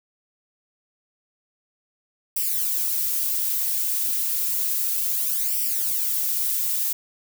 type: noise with flanger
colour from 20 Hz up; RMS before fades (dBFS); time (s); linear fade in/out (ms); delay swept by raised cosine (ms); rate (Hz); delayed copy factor
violet; -24; 2.36-6.93; 5; 0.37 to 5.47; 0.31; +0.8
effects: none